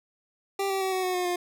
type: tone with pitch steps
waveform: 25% pulse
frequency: 393.4 / 386.6 / 380 / 373.5 / 367.1 / 360.7 / 354.6 Hz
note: G4 / G4 / F#4 / F#4 / F#4 / F#4 / F4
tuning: +6 / -24 / +46 / +16 / -14 / -44 / +26 cents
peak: -22 dBFS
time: 0.59-1.36 s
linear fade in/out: 5 ms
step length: 110 ms
effects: none